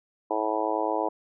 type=harmonic tone; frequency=108.5 Hz; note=A2; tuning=24 cents flat; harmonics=3 / 4 / 5 / 6 / 7 / 8 / 9; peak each=-32 / -32 / -32 / -32 / -32 / -32 / -32 dBFS; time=0.3-1.09 s; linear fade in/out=10 ms; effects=none